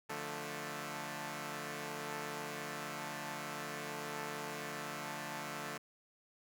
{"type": "chord", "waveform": "5% pulse", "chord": "D minor", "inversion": "none", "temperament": "equal with one note detuned", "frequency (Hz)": [146.83, 175.32, 220], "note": ["D3", "F3", "A3"], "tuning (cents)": [0, 7, 0], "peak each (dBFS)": [-33, -36, -33], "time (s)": [0.09, 5.78], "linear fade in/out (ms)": 10, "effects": []}